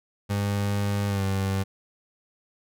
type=tone with pitch glide; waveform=30% pulse; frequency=101.3 to 97.01 Hz; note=G#2 to G2; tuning=-43 to -18 cents; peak=-21 dBFS; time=0.29-1.64 s; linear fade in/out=20 ms; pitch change=-75 cents; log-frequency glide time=1.08-1.23 s; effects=none